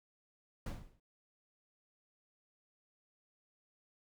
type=noise with exponential decay; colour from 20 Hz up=brown; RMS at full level=-34 dBFS; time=0.66-1 s; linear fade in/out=5 ms; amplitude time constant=72 ms; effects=none